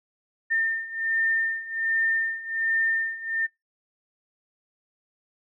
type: beating tone pair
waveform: sine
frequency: 1807 / 1808.3 Hz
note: A6 / A6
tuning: +46 / +47 cents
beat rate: 1.3 Hz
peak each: -28 / -25 dBFS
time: 0.5-3.47 s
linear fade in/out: 20 ms
effects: noise-tail reverb RT60 0.2 s tail -26 dB re dry